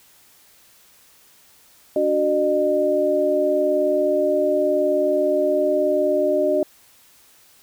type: tone cluster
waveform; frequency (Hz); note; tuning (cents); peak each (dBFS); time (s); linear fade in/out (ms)
sine; 291.4 / 370.5 / 608; D4 / F#4 / D#5; -13 / +2 / -40; -25 / -22 / -18; 1.96-6.63; 2
effects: white hiss -53 dBFS RMS until 7.62 s